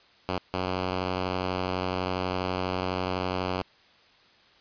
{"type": "tone bursts at uneven times", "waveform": "5% pulse", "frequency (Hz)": 92.1, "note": "F#2", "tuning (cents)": -7, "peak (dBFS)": -16, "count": 2, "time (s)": [[0.29, 0.38], [0.54, 3.62]], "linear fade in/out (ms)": 0, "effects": ["white hiss -58 dBFS RMS until 4.6 s", "resampled to 11025 Hz"]}